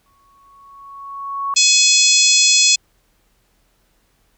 sine tone with exponential growth, 1110 Hz, C#6, 2 cents sharp, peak -17 dBFS, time 0.06-1.54 s, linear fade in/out 1 ms, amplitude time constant 320 ms
harmonic tone, 848 Hz, G#5, 36 cents sharp, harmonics 3 / 4 / 5 / 6 / 7 / 8 / 9, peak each -18 / -18 / -18 / -18 / -18 / -18 / -18 dBFS, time 1.56-2.76 s, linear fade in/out 10 ms
effects added 41 Hz sine -62 dBFS peak until 4.37 s + pink hiss -62 dBFS RMS until 4.37 s

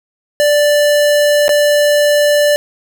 square tone with dropouts, 587.3 Hz, D5, in tune, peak -9 dBFS, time 0.4-2.56 s, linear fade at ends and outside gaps 0 ms, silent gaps 1.481-1.492 s, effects 8-bit

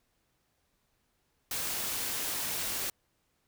white noise, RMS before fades -34 dBFS, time 1.51-2.9 s, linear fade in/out 2 ms, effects pink hiss -75 dBFS RMS until 3.47 s

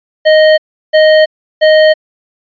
square tone bursts, 622 Hz, D#5, 1 cent flat, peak -4 dBFS, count 3, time 0.25-1.94 s, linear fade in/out 20 ms, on 330 ms, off 350 ms, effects resampled to 11025 Hz

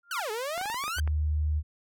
sine tone with exponential growth, 1396.9 Hz, F6, in tune, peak -27 dBFS, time 0.03-0.2 s, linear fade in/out 5 ms, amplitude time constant 35 ms
sawtooth exponential two-way sweep, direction down then up, 1578 to 415.3 to 1578 Hz, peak -27 dBFS, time 0.11-1 s, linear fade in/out 2 ms, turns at 0.31 s
clicks, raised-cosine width 0.5 ms, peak -24 dBFS, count 9, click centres 0.578 / 0.613 / 0.657 / 0.7 / 0.744 / 0.839 / 0.88 / 0.985 / 1.076 s
sine tone, 76 Hz, D#2, 40 cents flat, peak -24 dBFS, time 0.96-1.63 s, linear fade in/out 50 ms
effects none

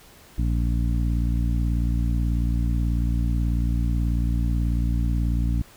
harmonic tone, 58.3 Hz, A#1, 1 cent sharp, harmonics 1 / 2 / 3 / 4 / 5, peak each -21 / -27 / -31 / -33 / -35 dBFS, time 0.38-5.62 s, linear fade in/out 5 ms, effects pink hiss -50 dBFS RMS until 5.76 s

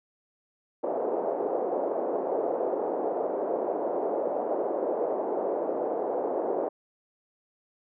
pink band-pass noise, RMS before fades -29 dBFS, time 0.83-6.69 s, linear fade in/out 10 ms, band 390 to 680 Hz, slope 24 dB/octave, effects none

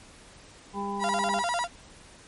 harmonic tone, 200 Hz, G3, 35 cents sharp, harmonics 1 / 2 / 4 / 5, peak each -34 / -36 / -35 / -34 dBFS, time 0.73-1.43 s, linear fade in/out 50 ms
35% pulse tone with vibrato, 820 Hz, G#5, 22 cents flat, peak -24 dBFS, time 0.99-1.68 s, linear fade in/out 50 ms, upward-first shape square, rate 10 Hz, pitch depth 290 cents each way
effects pink hiss -51 dBFS RMS until 2.27 s + MP3 48 kbps

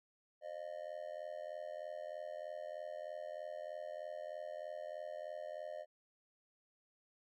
triangle tone with amplitude modulation, 610 Hz, D#5, 34 cents flat, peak -37 dBFS, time 0.41-5.86 s, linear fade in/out 50 ms, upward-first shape sine, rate 83.2 Hz, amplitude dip 95%, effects none

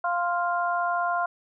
harmonic tone, 349.2 Hz, F4, in tune, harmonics 2 / 3 / 4, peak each -26 / -28 / -29 dBFS, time 0.04-1.26 s, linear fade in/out 5 ms, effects none

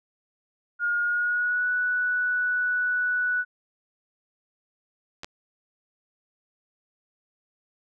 sine tone with pitch glide, 1426 to 1478.8 Hz, F6 to F#6, +36 to -1 cents, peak -22 dBFS, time 0.79-3.45 s, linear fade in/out 50 ms, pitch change +63 cents, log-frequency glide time 1.01-1.69 s
clicks, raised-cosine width 0.2 ms, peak -19 dBFS, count 2, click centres 5.234 / 5.245 s
effects none

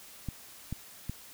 clicks, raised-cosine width 5 ms, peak -22 dBFS, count 3, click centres 0.287 / 0.726 / 1.096 s, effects white hiss -51 dBFS RMS until 1.33 s

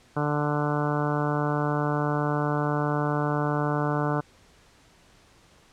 harmonic tone, 147.7 Hz, D3, 10 cents sharp, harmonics 1 / 2 / 3 / 4 / 5 / 6 / 7 / 8 / 9 / 10, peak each -27 / -30 / -32 / -33 / -34 / -35 / -35 / -36 / -37 / -37 dBFS, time 0.16-4.21 s, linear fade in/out 10 ms, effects pink hiss -57 dBFS RMS until 5.72 s + low-pass 8000 Hz 12 dB/octave

